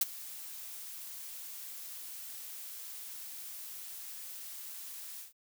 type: noise with ADSR envelope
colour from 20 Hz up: blue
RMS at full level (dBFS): -25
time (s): 0.01-5.33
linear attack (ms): 6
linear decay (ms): 23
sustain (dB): -20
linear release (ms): 140
effects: none